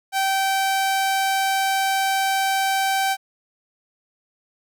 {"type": "tone", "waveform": "sawtooth", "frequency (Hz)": 775, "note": "G5", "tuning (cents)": -20, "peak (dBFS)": -15, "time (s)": [0.12, 3.17], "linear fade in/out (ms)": 50, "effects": []}